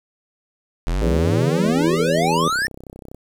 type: exponential sweep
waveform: square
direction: up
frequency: 38.81 to 1831 Hz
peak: -19 dBFS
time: 0.87-2.67 s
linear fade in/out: 0 ms
type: harmonic tone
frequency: 82.41 Hz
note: E2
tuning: in tune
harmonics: 2 / 3 / 4 / 5 / 6 / 7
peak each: -22 / -26 / -27 / -24 / -27 / -29 dBFS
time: 1.02-2.48 s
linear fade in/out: 0 ms
type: click train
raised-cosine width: 2 ms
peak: -24 dBFS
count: 49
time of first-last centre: 1.66-3.146 s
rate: 32.3 Hz
effects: low-pass 10000 Hz 12 dB/octave + 8-bit